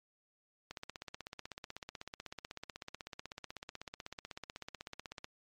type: click train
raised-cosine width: 0.2 ms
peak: -26 dBFS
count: 74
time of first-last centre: 0.71-5.244 s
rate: 16.1 Hz
effects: MP3 64 kbps